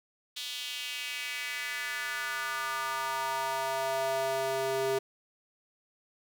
square tone with high-pass filter sweep, 133.7 Hz, C3, 38 cents sharp, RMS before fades -33 dBFS, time 0.36-4.99 s, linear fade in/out 10 ms, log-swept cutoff 3500 to 440 Hz, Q 3, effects none

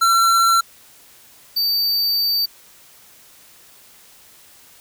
square tone pair in turn, 1354 / 4615 Hz, E6 / D8, +46 / -31 cents, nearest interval octave + major sixth, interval 2123 cents, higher second, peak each -13 / -17 dBFS, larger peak first, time 0.01-0.61 / 1.56-2.46 s, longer second, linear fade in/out 10 ms, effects white hiss -48 dBFS RMS until 4.8 s

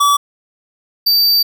square tone pair in turn, 1148 / 4640 Hz, D6 / D8, -40 / -22 cents, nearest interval 2 octaves, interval 2418 cents, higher second, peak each -10 dBFS, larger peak neither, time 0-0.17 / 1.06-1.43 s, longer second, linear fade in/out 10 ms, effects none

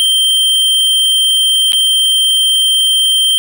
square tone with dropouts, 3142 Hz, G7, 3 cents sharp, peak -9 dBFS, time 0-3.38 s, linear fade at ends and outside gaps 0 ms, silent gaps 1.721-1.732 s, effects none

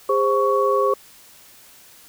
sine tone cluster, 406.7 / 524 / 1117 Hz, G#4 / C5 / C#6, -36 / +2 / +13 cents, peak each -20 dBFS, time 0.09-0.94 s, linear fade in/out 5 ms, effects white hiss -48 dBFS RMS until 2.08 s

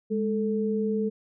sine tone pair together, 207.7 / 440.1 Hz, G#3 / A4, 0 / 0 cents, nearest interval octave + minor second, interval 1300 cents, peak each -26 / -27 dBFS, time 0.1-1.1 s, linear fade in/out 20 ms, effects none

